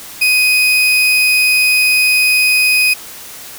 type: tone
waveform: 35% pulse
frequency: 2500 Hz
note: D#7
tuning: 8 cents sharp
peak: -7 dBFS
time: 0.21-2.94 s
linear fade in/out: 10 ms
effects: white hiss -32 dBFS RMS until 3.58 s